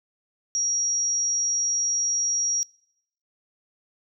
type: tone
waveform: sine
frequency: 5680 Hz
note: F8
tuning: 28 cents sharp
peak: -22 dBFS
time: 0.55-2.63 s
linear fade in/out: 0 ms
effects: noise-tail reverb RT60 0.8 s tail -25 dB re dry